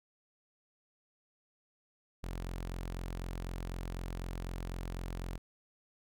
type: tone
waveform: sawtooth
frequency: 44 Hz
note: F1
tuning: 14 cents sharp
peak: -34 dBFS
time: 2.23-5.38 s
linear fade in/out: 10 ms
effects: none